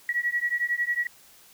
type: beating tone pair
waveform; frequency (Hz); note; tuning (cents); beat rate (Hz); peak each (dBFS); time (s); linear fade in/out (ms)
sine; 1919 / 1930; A#6 / B6; +50 / -40; 11; -27; 0.09-1.07; 2
effects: white hiss -54 dBFS RMS until 1.53 s